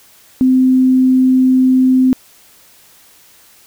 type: tone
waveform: sine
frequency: 258.2 Hz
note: C4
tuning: 23 cents flat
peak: -7 dBFS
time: 0.41-2.13 s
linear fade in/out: 0 ms
effects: white hiss -46 dBFS RMS until 3.66 s